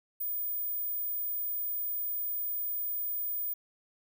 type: tone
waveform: sine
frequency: 15030 Hz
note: A#9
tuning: 13 cents sharp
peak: -29 dBFS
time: 0.2-3.54 s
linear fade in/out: 10 ms
effects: tanh soft clip ceiling -28 dBFS